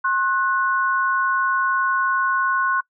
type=tone pair together; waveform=sine; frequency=1070.4 / 1479 Hz; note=C6 / F#6; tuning=+39 / -1 cents; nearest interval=tritone; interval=560 cents; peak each=-20 dBFS; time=0.04-2.81 s; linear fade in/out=10 ms; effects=noise-tail reverb RT60 0.1 s tail -23 dB re dry